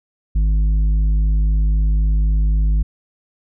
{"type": "tone with tanh clipping", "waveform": "triangle", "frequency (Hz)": 51.91, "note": "G#1", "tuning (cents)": 0, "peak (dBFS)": -14, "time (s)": [0.35, 2.83], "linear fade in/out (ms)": 10, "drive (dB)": 11, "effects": []}